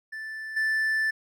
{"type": "tone with level steps", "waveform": "triangle", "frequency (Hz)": 1760, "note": "A6", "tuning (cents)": 0, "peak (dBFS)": [-32, -21], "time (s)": [0.12, 1.11], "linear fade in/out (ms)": 10, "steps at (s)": 0.56, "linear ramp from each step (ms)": 10, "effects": []}